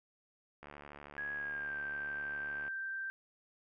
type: click train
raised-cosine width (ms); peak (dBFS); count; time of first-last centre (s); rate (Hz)
0.5; -34; 150; 0.63-2.68; 72.7
type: tone with pitch glide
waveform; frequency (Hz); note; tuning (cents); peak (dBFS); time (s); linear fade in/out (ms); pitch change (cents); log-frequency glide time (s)
sine; 1661.2 to 1568; G#6 to G6; 0 to 0; -37; 1.18-3.1; 0; -100; 1.34-1.76
effects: none